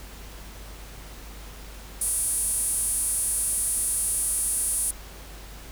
sawtooth tone with high-pass filter, 390 Hz, G4, 9 cents flat, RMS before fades -26 dBFS, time 2.01-4.91 s, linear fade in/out 5 ms, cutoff 9600 Hz, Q 7.5, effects added 50 Hz sine -41 dBFS peak until 5.71 s + pink hiss -45 dBFS RMS until 5.71 s

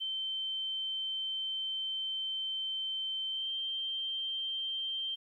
sine tone with pitch glide, 3100 to 3145 Hz, G7 to G7, -20 to +5 cents, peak -33 dBFS, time 0-5.16 s, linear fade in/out 20 ms, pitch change +25 cents, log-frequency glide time 3.29-3.51 s, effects 12-bit

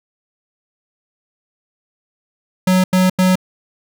square tone bursts, 185 Hz, F#3, in tune, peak -11 dBFS, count 3, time 2.67-3.356 s, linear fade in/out 5 ms, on 170 ms, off 88 ms, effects none

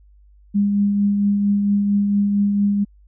sine tone with tremolo, 202.7 Hz, G#3, 42 cents flat, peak -13 dBFS, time 0.54-2.85 s, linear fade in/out 20 ms, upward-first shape triangle, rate 4.4 Hz, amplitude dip 35%, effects added 50 Hz sine -47 dBFS peak until 3.07 s

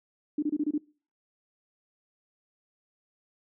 sine tone bursts, 297.5 Hz, D4, 22 cents sharp, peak -24 dBFS, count 6, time 0.38-0.78 s, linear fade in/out 5 ms, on 45 ms, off 26 ms, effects noise-tail reverb RT60 0.4 s tail -24 dB re dry

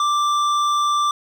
triangle tone with hard clipping, 1177 Hz, D6, 3 cents sharp, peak -18 dBFS, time 0-1.11 s, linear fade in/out 2 ms, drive 14 dB, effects none

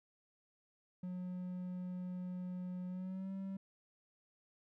triangle tone with pitch glide, 181.2 to 193.09 Hz, F#3 to G3, -36 to -26 cents, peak -38 dBFS, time 1.03-3.57 s, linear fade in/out 5 ms, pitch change +110 cents, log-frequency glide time 2.88-3.32 s, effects none

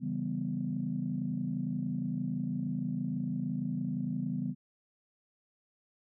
sine chord, C# half-diminished seventh, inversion none, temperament equal, 138.59 / 164.81 / 196 / 246.9 Hz, C#3 / E3 / G3 / B3, 0 / 0 / 0 / 0 cents, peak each -38 / -37 / -36 / -35 dBFS, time 0-4.55 s, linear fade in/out 50 ms, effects tanh soft clip ceiling -21 dBFS

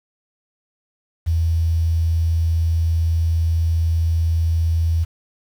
sine tone with quantisation, 82.41 Hz, E2, in tune, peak -15 dBFS, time 1.26-5.05 s, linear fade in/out 20 ms, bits 7, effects none

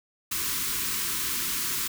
white band-stop noise, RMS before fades -29 dBFS, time 0.31-1.88 s, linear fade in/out 10 ms, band 420 to 960 Hz, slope 96 dB/octave, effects none

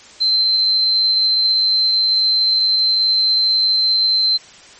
sine tone, 4101 Hz, C8, 36 cents flat, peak -12 dBFS, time 0.2-4.38 s, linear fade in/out 20 ms, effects white hiss -42 dBFS RMS until 4.79 s + MP3 32 kbps

